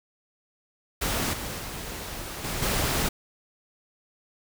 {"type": "noise with level steps", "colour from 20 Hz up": "pink", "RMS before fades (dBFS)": [-27, -34, -36, -31, -26], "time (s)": [1.01, 3.09], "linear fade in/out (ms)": 10, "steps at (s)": [1.33, 1.58, 2.44, 2.62], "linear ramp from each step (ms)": 5, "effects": []}